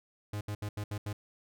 45% pulse tone bursts at uneven times, 103.83 Hz, G#2, in tune, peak -34 dBFS, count 6, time 0.33-0.41 / 0.48-0.55 / 0.62-0.69 / 0.77-0.84 / 0.91-0.98 / 1.06-1.13 s, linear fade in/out 5 ms, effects none

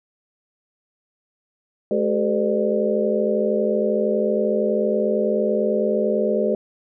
sine tone cluster, 213.1 / 383.5 / 436.2 / 509 / 598 Hz, G#3 / G4 / A4 / C5 / D5, +45 / -38 / -15 / -48 / +31 cents, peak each -24 dBFS, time 1.91-6.55 s, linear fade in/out 2 ms, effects none

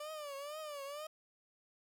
30% pulse tone with vibrato, 587.3 Hz, D5, in tune, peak -40 dBFS, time 0-1.07 s, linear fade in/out 5 ms, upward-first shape triangle, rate 2.1 Hz, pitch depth 130 cents each way, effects none

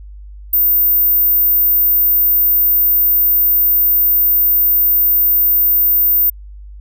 sine tone, 14540 Hz, A#9, 44 cents flat, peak -9 dBFS, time 0.53-6.3 s, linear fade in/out 5 ms, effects added 50 Hz sine -31 dBFS peak until 6.8 s

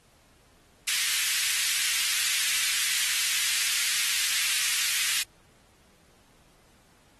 pink high-pass noise, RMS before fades -27 dBFS, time 0.87-5.23 s, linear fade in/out 10 ms, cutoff 1900 Hz, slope 24 dB/octave, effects pink hiss -61 dBFS RMS until 7.19 s + AAC 32 kbps

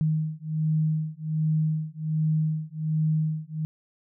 sine beating tone pair, 155.56 / 156.86 Hz, D#3 / D#3, 0 / +14 cents, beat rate 1.3 Hz, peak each -26 dBFS, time 0.01-3.65 s, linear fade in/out 0 ms, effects none

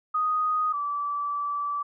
sine tone pair in turn, 1244.5 / 1158.1 Hz, D#6 / D6, 0 / -25 cents, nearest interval minor second, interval 125 cents, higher first, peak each -22 / -26 dBFS, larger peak first, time 0.14-0.73 / 0.73-1.83 s, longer second, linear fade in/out 10 ms, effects none

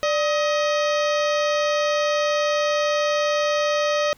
harmonic tone with a mistuned harmonic, 630 Hz, D#5, 21 cents sharp, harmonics 1 / 2 / 3 / 4 / 5 / 6 / 7 / 8 / 9 / 10, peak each -20 / -26 / -30 / -32 / -34 / -36 / -37 / -38 / -39 / -40 dBFS, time 0.03-4.13 s, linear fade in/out 0 ms, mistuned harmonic 1, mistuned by -110 cents, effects pink hiss -55 dBFS RMS until 4.17 s

